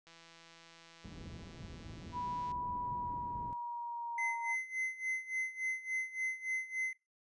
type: click train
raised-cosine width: 0.2 ms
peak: -40 dBFS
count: 407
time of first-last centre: 0.07-2.516 s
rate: 166 Hz
type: low-pass noise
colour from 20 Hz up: white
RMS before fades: -49 dBFS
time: 1.04-3.53 s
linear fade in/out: 0 ms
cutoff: 200 Hz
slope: 12 dB/octave
type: tone with pitch glide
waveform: sine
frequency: 981 to 933.5 Hz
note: B5 to A#5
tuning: -12 to +2 cents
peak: -37 dBFS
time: 2.12-4.56 s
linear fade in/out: 50 ms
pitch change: -86 cents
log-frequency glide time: 2.76-4.34 s
type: tone with tremolo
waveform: triangle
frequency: 2054 Hz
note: C7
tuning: 33 cents flat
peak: -30 dBFS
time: 4.18-6.93 s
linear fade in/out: 2 ms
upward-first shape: sine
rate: 3.5 Hz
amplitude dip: 85%
effects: noise-tail reverb RT60 0.2 s tail -19 dB re dry + resampled to 24000 Hz